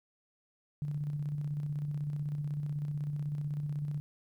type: tone with tremolo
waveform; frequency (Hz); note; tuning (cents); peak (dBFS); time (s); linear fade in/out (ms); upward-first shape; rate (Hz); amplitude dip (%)
sine; 146.83; D3; 0; -31; 0.82-4; 0; square; 16; 35
effects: 12-bit